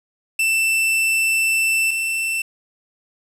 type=tone pair in turn; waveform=45% pulse; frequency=2665 / 2676 Hz; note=E7 / E7; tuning=+18 / +25 cents; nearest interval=unison; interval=7 cents; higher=second; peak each=-16 / -20 dBFS; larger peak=first; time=0.39-1.91 / 1.91-2.42 s; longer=first; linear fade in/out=5 ms; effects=resampled to 32000 Hz + 7-bit